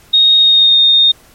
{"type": "tone with pitch glide", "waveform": "sine", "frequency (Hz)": [3729, 3680], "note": ["A#7", "A#7"], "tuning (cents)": [0, -23], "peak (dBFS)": -5, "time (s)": [0.13, 1.12], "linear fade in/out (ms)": 10, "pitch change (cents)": -23, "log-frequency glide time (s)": [0.38, 0.78], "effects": ["pink hiss -45 dBFS RMS until 1.34 s", "MP3 64 kbps"]}